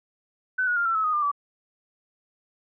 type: tone with pitch steps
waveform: sine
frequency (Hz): 1511 / 1453.6 / 1398.5 / 1345.4 / 1294.3 / 1245.2 / 1197.9 / 1152.4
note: F#6 / F#6 / F6 / E6 / E6 / D#6 / D6 / D6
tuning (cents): +36 / -31 / +2 / +35 / -32 / +1 / +34 / -33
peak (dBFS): -21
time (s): 0.58-1.316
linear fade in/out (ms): 10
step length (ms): 92
effects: none